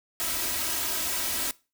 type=noise with comb filter; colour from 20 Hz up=white; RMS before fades=-29 dBFS; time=0.2-1.51 s; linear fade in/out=0 ms; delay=3.1 ms; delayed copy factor=+0.7; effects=noise-tail reverb RT60 0.3 s tail -21 dB re dry